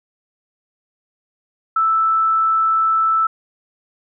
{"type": "tone", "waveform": "sine", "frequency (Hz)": 1318.5, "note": "E6", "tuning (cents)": 0, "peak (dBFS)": -13, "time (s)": [1.76, 3.27], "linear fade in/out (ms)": 5, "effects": []}